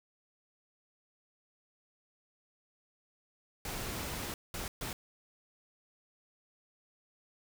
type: noise bursts at uneven times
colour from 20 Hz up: pink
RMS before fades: -39 dBFS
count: 3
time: 3.65-4.34 / 4.54-4.68 / 4.81-4.93 s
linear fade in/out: 2 ms
effects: none